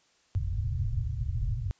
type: low-pass noise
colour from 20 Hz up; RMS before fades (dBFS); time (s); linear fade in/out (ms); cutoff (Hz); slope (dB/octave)
white; -30; 0.35-1.71; 0; 130; 96
effects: white hiss -66 dBFS RMS until 1.79 s + resampled to 16000 Hz